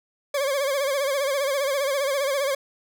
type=tone with vibrato; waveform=40% pulse; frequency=554.4 Hz; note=C#5; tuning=in tune; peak=-21 dBFS; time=0.34-2.55 s; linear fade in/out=5 ms; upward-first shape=sine; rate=15 Hz; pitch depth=84 cents each way; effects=none